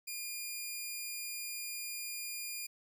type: tone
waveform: 10% pulse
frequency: 2418 Hz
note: D7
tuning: 50 cents sharp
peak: -30 dBFS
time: 0.07-2.67 s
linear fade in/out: 10 ms
effects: none